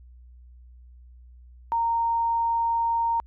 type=tone; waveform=sine; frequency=925 Hz; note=A#5; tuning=14 cents flat; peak=-21 dBFS; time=1.72-3.2 s; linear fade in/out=0 ms; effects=added 61 Hz sine -46 dBFS peak until 3.26 s